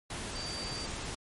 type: tone in noise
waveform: sine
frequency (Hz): 4647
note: D8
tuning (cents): -19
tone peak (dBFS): -39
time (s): 0.35-0.86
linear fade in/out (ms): 5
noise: pink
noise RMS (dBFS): -39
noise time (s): 0.1-1.15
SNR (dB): -3
effects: MP3 48 kbps